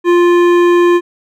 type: tone with hard clipping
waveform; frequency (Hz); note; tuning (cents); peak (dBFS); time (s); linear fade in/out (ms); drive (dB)
sine; 349.2; F4; 0; -8; 0.04-1.01; 50; 13
effects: none